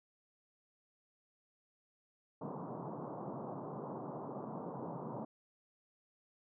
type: band-pass noise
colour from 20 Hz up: pink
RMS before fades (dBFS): -44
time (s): 2.41-5.25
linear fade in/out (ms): 5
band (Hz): 130 to 1100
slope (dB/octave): 48
effects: none